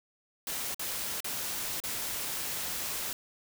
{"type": "noise with dropouts", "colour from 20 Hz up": "white", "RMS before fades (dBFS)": -35, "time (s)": [0.47, 3.13], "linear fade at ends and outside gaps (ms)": 2, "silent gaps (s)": [[0.745, 0.794], [1.205, 1.244], [1.802, 1.837]], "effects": []}